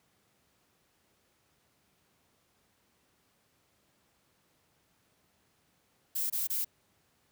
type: noise bursts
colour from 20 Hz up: violet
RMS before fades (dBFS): -32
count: 3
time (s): 6.15-6.648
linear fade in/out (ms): 10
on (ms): 150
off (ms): 24
effects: pink hiss -71 dBFS RMS until 7.31 s + high-pass 80 Hz 12 dB/octave